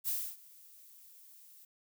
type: noise with ADSR envelope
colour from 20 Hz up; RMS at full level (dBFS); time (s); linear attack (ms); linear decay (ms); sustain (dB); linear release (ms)
violet; -33; 0.04-1.65; 42; 280; -24; 4
effects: none